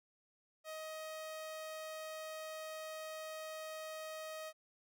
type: tone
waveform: sawtooth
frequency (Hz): 629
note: D#5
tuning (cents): +19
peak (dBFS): -40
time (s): 0.64-4.53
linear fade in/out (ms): 50
effects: none